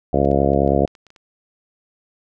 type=harmonic tone; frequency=69.5 Hz; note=C#2; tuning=5 cents sharp; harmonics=1 / 2 / 3 / 4 / 5 / 6 / 7 / 8 / 9 / 10; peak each=-23 / -23 / -23 / -23 / -23 / -23 / -23 / -23 / -23 / -23 dBFS; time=0.13-0.86 s; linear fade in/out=5 ms
type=clicks; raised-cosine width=0.2 ms; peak=-30 dBFS; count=9; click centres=0.25 / 0.314 / 0.535 / 0.677 / 0.877 / 0.952 / 1.067 / 1.104 / 1.162 s
effects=none